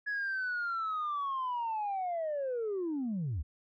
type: linear sweep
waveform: sine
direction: down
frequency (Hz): 1691 to 62.6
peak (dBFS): -30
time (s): 0.06-3.43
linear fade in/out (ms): 20
effects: tanh soft clip ceiling -29 dBFS